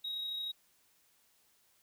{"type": "tone with amplitude modulation", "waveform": "sine", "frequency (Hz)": 3800, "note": "A#7", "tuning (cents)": 33, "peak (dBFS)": -32, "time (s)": [0.04, 0.52], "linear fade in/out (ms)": 10, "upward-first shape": "sine", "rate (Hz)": 33.1, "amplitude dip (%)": 40, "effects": ["tanh soft clip ceiling -34 dBFS", "white hiss -70 dBFS RMS until 1.82 s"]}